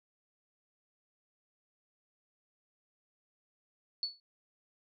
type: tone with exponential decay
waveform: sine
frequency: 4435 Hz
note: C#8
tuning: in tune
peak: -28 dBFS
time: 4.03-4.2 s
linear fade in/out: 1 ms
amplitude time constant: 36 ms
effects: none

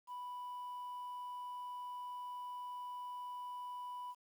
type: tone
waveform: sine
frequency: 987.8 Hz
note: B5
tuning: in tune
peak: -40 dBFS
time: 0.07-4.15 s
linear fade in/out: 50 ms
effects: tanh soft clip ceiling -42 dBFS + 11-bit

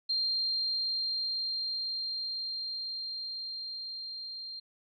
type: tone with level ramp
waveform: sine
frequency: 4186 Hz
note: C8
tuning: in tune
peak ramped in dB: -27 to -39 dBFS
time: 0.09-4.6 s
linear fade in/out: 10 ms
effects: none

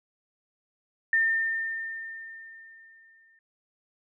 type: tone with exponential decay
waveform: sine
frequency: 1808 Hz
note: A6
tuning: 47 cents sharp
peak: -19 dBFS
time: 1.13-3.39 s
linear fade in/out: 2 ms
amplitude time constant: 490 ms
effects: none

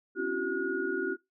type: tone cluster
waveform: sine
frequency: 261.8 / 283.3 / 340 / 379.9 / 1444 Hz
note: C4 / C#4 / F4 / F#4 / F#6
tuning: +1 / +38 / -46 / +46 / -43 cents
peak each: -39 / -39 / -35 / -32 / -34 dBFS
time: 0.15-1.17 s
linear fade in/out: 50 ms
effects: noise-tail reverb RT60 0.2 s tail -22 dB re dry

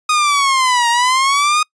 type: linear two-way sweep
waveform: sawtooth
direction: down then up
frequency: 1244.5 to 932.3 to 1244.5 Hz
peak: -8 dBFS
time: 0.09-1.63 s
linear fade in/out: 5 ms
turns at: 0.89 s
effects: noise-tail reverb RT60 0.1 s tail -26 dB re dry + resampled to 22050 Hz

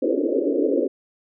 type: band-pass noise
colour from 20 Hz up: pink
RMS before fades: -21 dBFS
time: 0.02-0.88 s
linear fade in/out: 10 ms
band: 260 to 560 Hz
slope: 96 dB/octave
effects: none

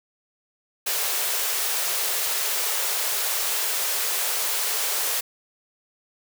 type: high-pass noise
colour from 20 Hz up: white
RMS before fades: -25 dBFS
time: 0.86-5.21 s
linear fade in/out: 10 ms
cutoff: 380 Hz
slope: 96 dB/octave
effects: none

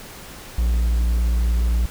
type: tone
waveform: triangle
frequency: 58.27 Hz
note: A#1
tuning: in tune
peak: -14 dBFS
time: 0.58-1.86 s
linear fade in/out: 5 ms
effects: pink hiss -39 dBFS RMS until 1.9 s

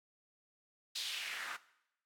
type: noise with band-pass filter sweep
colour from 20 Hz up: white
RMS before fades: -42 dBFS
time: 0.95-1.57 s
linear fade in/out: 10 ms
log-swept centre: 4200 to 1300 Hz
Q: 2.6
effects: noise-tail reverb RT60 0.8 s tail -18 dB re dry + AAC 64 kbps

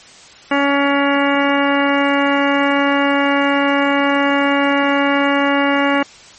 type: harmonic tone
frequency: 281.2 Hz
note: C#4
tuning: 25 cents sharp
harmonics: 1 / 2 / 3 / 4 / 5 / 6 / 7 / 8 / 10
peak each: -16 / -19 / -21 / -22 / -23 / -24 / -24 / -25 / -26 dBFS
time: 0.51-6.03 s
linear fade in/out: 5 ms
effects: white hiss -41 dBFS RMS until 6.38 s + MP3 32 kbps

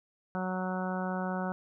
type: harmonic tone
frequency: 185 Hz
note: F#3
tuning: in tune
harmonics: 1 / 2 / 3 / 4 / 5 / 6 / 7 / 8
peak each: -33 / -42 / -39 / -39 / -41 / -46 / -43 / -42 dBFS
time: 0.35-1.52 s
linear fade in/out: 0 ms
effects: none

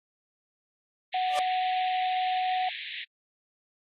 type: band-pass noise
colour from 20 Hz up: pink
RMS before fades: -38 dBFS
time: 1.12-3.05 s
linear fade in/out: 20 ms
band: 1800 to 3900 Hz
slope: 96 dB/octave
type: tone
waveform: sine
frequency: 740 Hz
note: F#5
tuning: in tune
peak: -25 dBFS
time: 1.14-2.69 s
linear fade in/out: 5 ms
type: tone with exponential growth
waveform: sawtooth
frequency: 590 Hz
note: D5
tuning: 8 cents sharp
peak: -22 dBFS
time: 1.27-1.39 s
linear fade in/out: 0 ms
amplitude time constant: 25 ms
effects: AAC 32 kbps

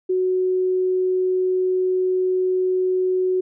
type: tone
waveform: sine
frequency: 370 Hz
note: F#4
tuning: in tune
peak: -17 dBFS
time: 0.09-3.41 s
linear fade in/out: 10 ms
effects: none

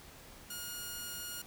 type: tone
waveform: 5% pulse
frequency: 1432 Hz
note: F6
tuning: 43 cents sharp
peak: -29 dBFS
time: 0.5-1.42 s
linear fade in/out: 5 ms
effects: pink hiss -54 dBFS RMS until 1.46 s

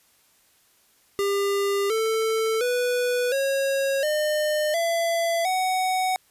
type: tone with pitch steps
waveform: square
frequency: 400 / 443.8 / 492.5 / 546.4 / 606.3 / 672.7 / 746.4 Hz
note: G4 / A4 / B4 / C#5 / D#5 / E5 / F#5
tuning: +35 / +15 / -5 / -25 / -45 / +35 / +15 cents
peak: -22 dBFS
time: 1.19-6.16 s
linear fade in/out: 0 ms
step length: 710 ms
effects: white hiss -61 dBFS RMS until 6.3 s + resampled to 32000 Hz

